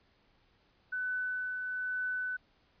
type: tone with tremolo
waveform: sine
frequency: 1500 Hz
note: F#6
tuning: 23 cents sharp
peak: -31 dBFS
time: 0.92-2.37 s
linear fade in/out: 10 ms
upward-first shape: triangle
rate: 1.1 Hz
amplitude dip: 35%
effects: pink hiss -69 dBFS RMS until 2.8 s + resampled to 11025 Hz